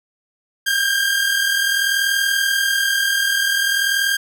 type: tone pair together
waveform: sawtooth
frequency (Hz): 1574.5 / 1615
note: G6 / G#6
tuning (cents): +7 / -49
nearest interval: unison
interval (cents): 44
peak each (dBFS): -18 / -14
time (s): 0.66-4.17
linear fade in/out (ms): 10
effects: none

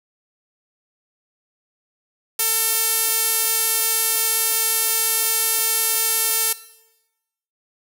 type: tone with band-pass filter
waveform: sawtooth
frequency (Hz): 448.6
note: A4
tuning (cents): +34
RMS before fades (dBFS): -20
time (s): 2.39-6.53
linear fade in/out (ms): 5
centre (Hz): 12000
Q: 1.7
effects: noise-tail reverb RT60 1.0 s tail -18 dB re dry

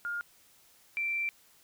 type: tone pair in turn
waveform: sine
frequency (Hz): 1415 / 2348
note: F6 / D7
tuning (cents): +22 / -1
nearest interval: major sixth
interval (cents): 877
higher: second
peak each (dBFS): -32 / -29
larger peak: second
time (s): 0.05-0.21 / 0.97-1.29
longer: second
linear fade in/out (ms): 0
effects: white hiss -62 dBFS RMS until 1.63 s

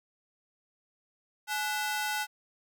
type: ring-modulated tone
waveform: sawtooth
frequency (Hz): 1162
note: D6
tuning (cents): -19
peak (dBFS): -23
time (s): 1.47-2.27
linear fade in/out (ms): 50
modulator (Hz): 314
effects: none

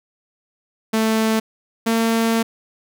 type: tone pair in turn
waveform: sawtooth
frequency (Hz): 221 / 227.1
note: A3 / A#3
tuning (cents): +8 / -45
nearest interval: unison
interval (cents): 47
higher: second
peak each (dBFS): -12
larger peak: neither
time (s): 0.93-1.4 / 1.86-2.43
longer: second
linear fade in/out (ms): 10
effects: none

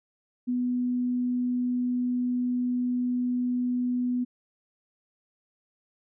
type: tone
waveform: sine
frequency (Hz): 247.4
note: B3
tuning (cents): +3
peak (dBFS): -24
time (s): 0.47-4.25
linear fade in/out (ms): 20
effects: none

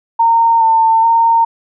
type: tone with pitch steps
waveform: sine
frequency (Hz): 919 / 899 / 918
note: A#5 / A5 / A#5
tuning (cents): -25 / +37 / -27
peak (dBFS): -7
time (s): 0.19-1.45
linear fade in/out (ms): 10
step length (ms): 420
effects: none

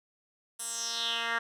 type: tone with band-pass filter sweep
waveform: 10% pulse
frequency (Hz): 231.5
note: A#3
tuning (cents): -12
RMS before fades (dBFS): -33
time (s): 0.59-1.39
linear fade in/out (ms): 10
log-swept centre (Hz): 10000 to 1700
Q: 3.7
effects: none

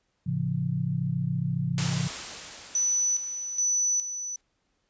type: chord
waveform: sine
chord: A augmented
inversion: none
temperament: just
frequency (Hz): 110 / 137.5 / 171.88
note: A2 / C#3 / E#3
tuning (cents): 0 / -14 / -27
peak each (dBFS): -33 / -28 / -29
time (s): 0.26-2.08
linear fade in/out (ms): 10
type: noise with exponential decay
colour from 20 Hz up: white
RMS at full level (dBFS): -29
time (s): 1.78-4.41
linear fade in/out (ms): 1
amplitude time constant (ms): 570
type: tone with tremolo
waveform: sine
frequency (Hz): 5970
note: F#8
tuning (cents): +15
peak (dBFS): -22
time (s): 2.75-4.36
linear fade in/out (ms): 2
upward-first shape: square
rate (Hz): 1.2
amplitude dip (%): 65
effects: pink hiss -74 dBFS RMS until 4.89 s + resampled to 16000 Hz

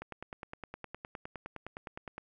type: click train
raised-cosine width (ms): 0.5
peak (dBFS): -26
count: 22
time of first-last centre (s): 0.02-2.18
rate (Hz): 9.72
effects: none

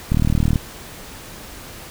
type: click train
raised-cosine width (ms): 5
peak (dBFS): -5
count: 18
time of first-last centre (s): 0.12-0.558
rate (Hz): 38.8
effects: pink hiss -37 dBFS RMS until 1.9 s

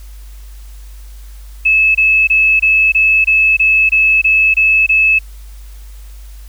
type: tone bursts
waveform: sine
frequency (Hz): 2600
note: E7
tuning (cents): -24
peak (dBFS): -7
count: 11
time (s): 1.65-5.19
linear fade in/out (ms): 10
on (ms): 300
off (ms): 24
effects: added 50 Hz sine -30 dBFS peak until 6.48 s + white hiss -46 dBFS RMS until 6.48 s

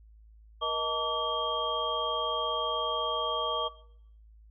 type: tone cluster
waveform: sine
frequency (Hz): 474.6 / 629 / 892 / 1149 / 3219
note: A#4 / D#5 / A5 / D6 / G7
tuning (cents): +31 / +19 / +23 / -38 / +45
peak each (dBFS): -37 / -36 / -37 / -30 / -33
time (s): 0.61-3.69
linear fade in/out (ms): 20
effects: noise-tail reverb RT60 0.7 s tail -19 dB re dry + added 54 Hz sine -52 dBFS peak until 4.5 s

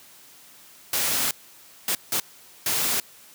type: noise bursts at uneven times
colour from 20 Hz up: white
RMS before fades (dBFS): -24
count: 4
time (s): 0.93-1.31 / 1.88-1.95 / 2.12-2.2 / 2.66-3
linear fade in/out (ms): 2
effects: white hiss -50 dBFS RMS until 3.34 s + high-pass 100 Hz 12 dB/octave

